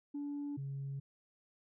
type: tone pair in turn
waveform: sine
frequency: 287.8 / 137.96 Hz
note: D4 / C#3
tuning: -35 / -8 cents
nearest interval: octave + minor second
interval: 1273 cents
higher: first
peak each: -36 / -37 dBFS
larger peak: first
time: 0.14-0.57 / 0.57-1 s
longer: neither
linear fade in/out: 10 ms
effects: tanh soft clip ceiling -35 dBFS